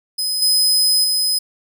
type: tone with level steps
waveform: sawtooth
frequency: 5040 Hz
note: D#8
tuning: 21 cents sharp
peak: -16 / -10 / -13 dBFS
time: 0.18-1.39 s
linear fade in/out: 10 ms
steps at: 0.42 / 1.04 s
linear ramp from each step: 2 ms
effects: none